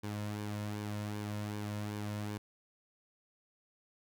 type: tone with flanger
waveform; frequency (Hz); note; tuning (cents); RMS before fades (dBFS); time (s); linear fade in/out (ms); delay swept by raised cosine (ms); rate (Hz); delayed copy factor
sawtooth; 104.5; G#2; +11; -39; 0.03-2.38; 10; 1.5 to 2.6; 2.6; -0.5
effects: none